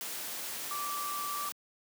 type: tone in noise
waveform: sine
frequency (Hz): 1166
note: D6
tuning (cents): -13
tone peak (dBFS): -35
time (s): 0.71-1.49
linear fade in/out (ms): 0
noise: white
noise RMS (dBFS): -39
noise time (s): 0.01-1.52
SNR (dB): +1
effects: high-pass 200 Hz 12 dB/octave